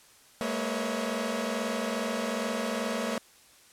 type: tone cluster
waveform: sawtooth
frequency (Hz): 207.3 / 229.7 / 493.8 / 555 / 641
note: G#3 / A#3 / B4 / C#5 / E5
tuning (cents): -3 / -25 / 0 / +2 / -49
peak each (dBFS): -33 / -29 / -34 / -32 / -33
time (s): 0.41-3.18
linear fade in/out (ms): 0
effects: white hiss -57 dBFS RMS until 3.72 s + low-pass 11000 Hz 12 dB/octave